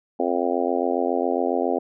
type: harmonic tone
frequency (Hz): 87.31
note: F2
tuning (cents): 0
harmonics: 3 / 4 / 5 / 6 / 7 / 8 / 9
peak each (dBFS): -27 / -27 / -27 / -28 / -29 / -28 / -30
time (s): 0.19-1.79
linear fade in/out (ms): 10
effects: none